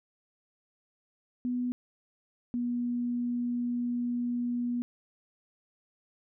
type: tone pair in turn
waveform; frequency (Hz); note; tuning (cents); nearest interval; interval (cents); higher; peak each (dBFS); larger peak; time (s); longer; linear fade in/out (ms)
sine; 246.9 / 242; B3 / B3; 0 / -35; unison; 35; first; -28; neither; 1.45-1.72 / 2.54-4.82; second; 0
effects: none